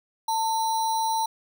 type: tone with sample-and-hold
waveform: sine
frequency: 893 Hz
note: A5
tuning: 25 cents sharp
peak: -22 dBFS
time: 0.28-1.26 s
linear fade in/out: 5 ms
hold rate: 4900 Hz
effects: none